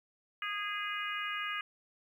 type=harmonic tone; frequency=412 Hz; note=G#4; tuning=14 cents flat; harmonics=3 / 4 / 5 / 6 / 7; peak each=-39 / -40 / -41 / -42 / -42 dBFS; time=0.42-1.61 s; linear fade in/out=2 ms; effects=11-bit